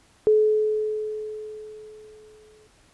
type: tone with exponential decay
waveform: sine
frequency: 429 Hz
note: A4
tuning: 44 cents flat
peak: -13 dBFS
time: 0.27-2.67 s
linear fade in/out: 0 ms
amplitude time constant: 520 ms
effects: pink hiss -58 dBFS RMS until 2.93 s + resampled to 24000 Hz